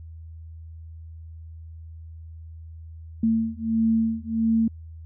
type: beating tone pair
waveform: sine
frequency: 224.2 / 225.7 Hz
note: A3 / A3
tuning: +33 / +44 cents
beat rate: 1.5 Hz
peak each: -23 dBFS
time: 3.23-4.68 s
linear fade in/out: 5 ms
effects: added 81 Hz sine -38 dBFS peak until 5.05 s